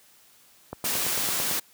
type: click train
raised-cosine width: 1 ms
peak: -19 dBFS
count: 8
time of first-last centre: 0.73-1.512 s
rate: 8.95 Hz
type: high-pass noise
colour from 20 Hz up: white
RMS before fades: -27 dBFS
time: 0.84-1.6 s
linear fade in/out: 10 ms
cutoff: 110 Hz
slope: 24 dB/octave
effects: white hiss -57 dBFS RMS until 1.73 s + high-pass 60 Hz 12 dB/octave